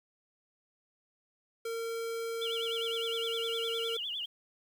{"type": "tone", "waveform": "square", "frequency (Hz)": 458.1, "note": "A#4", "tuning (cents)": -30, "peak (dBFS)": -35, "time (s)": [1.65, 3.97], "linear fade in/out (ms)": 5}
{"type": "tone with vibrato", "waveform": "sine", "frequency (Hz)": 3136, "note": "G7", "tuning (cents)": 0, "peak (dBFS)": -34, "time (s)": [2.41, 4.26], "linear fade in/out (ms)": 10, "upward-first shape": "sine", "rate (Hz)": 9.8, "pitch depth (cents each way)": 190}
{"effects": ["10-bit"]}